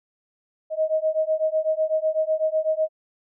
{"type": "beating tone pair", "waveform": "sine", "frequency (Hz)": [625, 633], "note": ["D#5", "D#5"], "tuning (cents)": [8, 30], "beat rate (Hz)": 8, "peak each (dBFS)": -23, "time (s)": [0.7, 2.89], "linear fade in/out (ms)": 50, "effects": []}